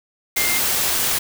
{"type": "tone in noise", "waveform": "sine", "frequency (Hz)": 2104, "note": "C7", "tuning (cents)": 9, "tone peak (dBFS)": -23, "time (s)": [0.36, 0.59], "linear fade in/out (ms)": 10, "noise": "white", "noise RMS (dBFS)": -20, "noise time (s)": [0.36, 1.19], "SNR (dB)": -6, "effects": []}